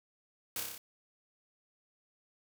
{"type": "noise with echo", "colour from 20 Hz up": "white", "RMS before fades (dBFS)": -37, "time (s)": [0.56, 0.6], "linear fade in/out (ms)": 2, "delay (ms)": 30, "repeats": 6, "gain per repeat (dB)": -2, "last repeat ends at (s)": 0.78, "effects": []}